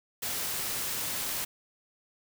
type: noise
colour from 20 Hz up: white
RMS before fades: -33 dBFS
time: 0.22-1.45 s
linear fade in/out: 10 ms
effects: none